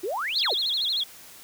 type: exponential two-way sweep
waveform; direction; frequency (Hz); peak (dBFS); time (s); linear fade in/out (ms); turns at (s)
sine; up then down; 331.5 to 5130 to 331.5; -26; 0.03-0.54; 10; 0.4
type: tone with vibrato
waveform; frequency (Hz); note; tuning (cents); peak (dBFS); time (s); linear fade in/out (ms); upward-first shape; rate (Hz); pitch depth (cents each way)
sine; 3738; A#7; +4; -23; 0.35-1.04; 10; sine; 13; 240
effects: white hiss -47 dBFS RMS until 1.43 s